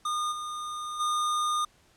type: tone with level steps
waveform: square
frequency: 1219 Hz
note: D#6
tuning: 36 cents flat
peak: -28 / -34 / -26 dBFS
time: 0.05-1.65 s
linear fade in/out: 5 ms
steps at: 0.31 / 0.99 s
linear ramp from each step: 20 ms
effects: pink hiss -62 dBFS RMS until 1.96 s + low-pass 10000 Hz 12 dB/octave